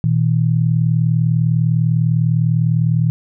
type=tone pair together; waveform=sine; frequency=119.3 / 159.25 Hz; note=A#2 / D#3; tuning=+41 / +41 cents; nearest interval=perfect fourth; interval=500 cents; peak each=-15 / -15 dBFS; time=0.04-3.1 s; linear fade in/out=0 ms; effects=none